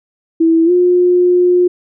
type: tone with pitch glide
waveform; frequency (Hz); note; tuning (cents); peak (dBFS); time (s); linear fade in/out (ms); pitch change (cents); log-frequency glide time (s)
sine; 327.7 to 357.4; E4 to F4; -10 to +40; -7; 0.4-1.68; 10; +150; 0.65-0.71
effects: none